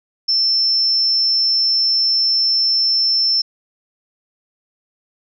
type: tone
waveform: sine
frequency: 5340 Hz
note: E8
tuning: 22 cents sharp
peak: -13 dBFS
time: 0.28-3.42 s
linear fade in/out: 10 ms
effects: none